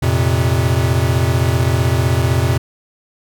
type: chord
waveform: square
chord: F suspended fourth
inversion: none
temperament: equal with one note detuned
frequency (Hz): 87.31 / 115.14 / 130.81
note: F2 / Bb2 / C3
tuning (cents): 0 / -21 / 0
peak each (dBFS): -18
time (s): 0.02-2.58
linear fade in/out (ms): 10
effects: none